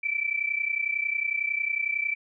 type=tone pair together; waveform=sine; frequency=2310 / 2341 Hz; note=D7 / D7; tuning=-29 / -6 cents; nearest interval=unison; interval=23 cents; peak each=-28 dBFS; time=0.03-2.15 s; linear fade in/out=10 ms; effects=none